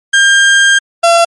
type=tone pair in turn; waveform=35% pulse; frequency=1600 / 679.4 Hz; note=G6 / F5; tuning=+35 / -48 cents; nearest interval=octave + minor third; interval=1483 cents; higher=first; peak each=-3 dBFS; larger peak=neither; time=0.13-0.79 / 1.03-1.25 s; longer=first; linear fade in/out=10 ms; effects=MP3 48 kbps